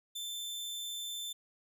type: tone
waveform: sawtooth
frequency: 3544 Hz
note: A7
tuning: 12 cents sharp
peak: -35 dBFS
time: 0.15-1.33 s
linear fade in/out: 10 ms
effects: none